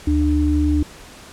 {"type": "tone pair together", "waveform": "sine", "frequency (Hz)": [74.62, 298.5], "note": ["D2", "D4"], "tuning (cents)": [28, 28], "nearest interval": "2 octaves", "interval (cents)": 2400, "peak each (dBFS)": -17, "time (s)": [0.07, 0.83], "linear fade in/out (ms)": 5, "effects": ["pink hiss -41 dBFS RMS until 1.32 s", "low-pass 10000 Hz 12 dB/octave"]}